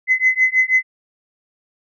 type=tone with tremolo; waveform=sine; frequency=2037 Hz; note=C7; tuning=47 cents flat; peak=-8 dBFS; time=0.07-0.83 s; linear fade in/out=50 ms; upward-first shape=triangle; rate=6.2 Hz; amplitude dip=100%; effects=tanh soft clip ceiling -4 dBFS